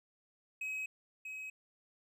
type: tone with echo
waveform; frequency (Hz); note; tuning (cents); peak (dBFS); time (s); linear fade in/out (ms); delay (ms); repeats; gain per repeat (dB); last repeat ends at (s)
triangle; 2545; D#7; +39; -35; 0.61-0.86; 5; 640; 1; -5; 1.5
effects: none